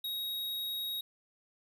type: tone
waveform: square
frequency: 3786 Hz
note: A#7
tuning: 26 cents sharp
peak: -35 dBFS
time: 0.04-1.01 s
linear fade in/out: 5 ms
effects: none